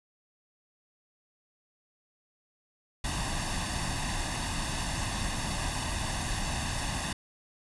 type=noise with comb filter; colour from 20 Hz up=pink; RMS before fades=-32 dBFS; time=3.04-7.13 s; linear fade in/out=5 ms; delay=1.1 ms; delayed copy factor=+0.7; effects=resampled to 24000 Hz